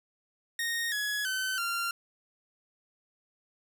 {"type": "tone with pitch steps", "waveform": "sawtooth", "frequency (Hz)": [1857, 1683.3, 1525.9, 1383.2], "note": ["A#6", "G#6", "G6", "F6"], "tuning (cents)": [-7, 23, -47, -17], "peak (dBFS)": -26, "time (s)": [0.59, 1.91], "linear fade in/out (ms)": 2, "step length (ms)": 330, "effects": []}